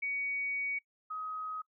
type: tone pair in turn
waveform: sine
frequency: 2250 / 1262.8 Hz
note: C#7 / D#6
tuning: +25 / +25 cents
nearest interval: minor seventh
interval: 1000 cents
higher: first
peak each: -32 / -36 dBFS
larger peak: first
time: 0.02-0.79 / 1.1-1.62 s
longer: first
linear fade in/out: 10 ms
effects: noise-tail reverb RT60 0.1 s tail -21 dB re dry